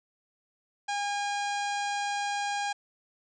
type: harmonic tone with a mistuned harmonic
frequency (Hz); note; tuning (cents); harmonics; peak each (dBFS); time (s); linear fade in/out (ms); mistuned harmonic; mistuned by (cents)
813; G#5; -37; 1 / 2 / 3 / 4 / 5 / 6 / 7 / 8 / 9 / 10; -30 / -36 / -40 / -42 / -44 / -46 / -47 / -48 / -49 / -50; 0.88-2.73; 10; 8; +39
effects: none